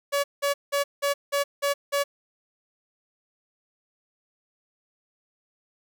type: tone bursts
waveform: sawtooth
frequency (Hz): 567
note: C#5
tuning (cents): +39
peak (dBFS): -18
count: 7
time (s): 0.12-2.04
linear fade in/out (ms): 20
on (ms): 120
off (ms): 180
effects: none